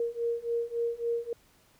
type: beating tone pair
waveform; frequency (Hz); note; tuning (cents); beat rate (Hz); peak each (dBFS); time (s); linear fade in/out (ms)
sine; 466.2 / 469.8; A#4 / A#4; 0 / +13; 3.6; -32 / -31; 0-1.33; 2
effects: pink hiss -63 dBFS RMS until 1.79 s